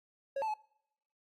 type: tone with pitch steps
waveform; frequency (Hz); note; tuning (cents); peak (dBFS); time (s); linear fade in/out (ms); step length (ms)
triangle; 550 / 880 / 855; C#5 / A5 / A5; -14 / 0 / -50; -30; 0.36-0.54; 5; 60
effects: noise-tail reverb RT60 0.8 s tail -26 dB re dry + AAC 48 kbps